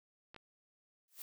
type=clicks; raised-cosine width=0.3 ms; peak=-35 dBFS; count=2; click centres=0.345 / 0.363 s
type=noise with exponential growth; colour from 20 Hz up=blue; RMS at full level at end=-43 dBFS; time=1.08-1.22 s; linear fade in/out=1 ms; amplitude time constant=30 ms
effects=none